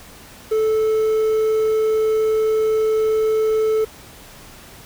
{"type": "tone with quantisation", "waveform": "triangle", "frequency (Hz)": 436.9, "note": "A4", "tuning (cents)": -12, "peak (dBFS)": -13, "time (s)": [0.51, 3.85], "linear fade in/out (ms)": 10, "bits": 7, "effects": ["pink hiss -42 dBFS RMS until 4.85 s"]}